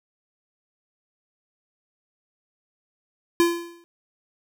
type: tone with exponential decay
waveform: square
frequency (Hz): 341.7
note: F4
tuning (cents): -38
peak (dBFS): -14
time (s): 3.4-3.84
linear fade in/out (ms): 0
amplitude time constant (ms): 95
effects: none